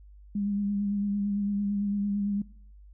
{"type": "tone with vibrato", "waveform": "sine", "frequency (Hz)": 202.5, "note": "G#3", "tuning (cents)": -43, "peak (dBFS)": -26, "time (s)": [0.35, 2.42], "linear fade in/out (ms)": 5, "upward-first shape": "sine", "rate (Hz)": 8.9, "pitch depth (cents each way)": 27, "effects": ["noise-tail reverb RT60 0.6 s tail -21 dB re dry", "added 50 Hz sine -48 dBFS peak until 2.93 s"]}